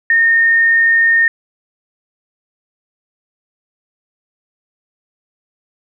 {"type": "tone", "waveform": "sine", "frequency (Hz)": 1833, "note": "A#6", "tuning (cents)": -30, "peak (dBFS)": -8, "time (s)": [0.1, 1.28], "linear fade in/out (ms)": 2, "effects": []}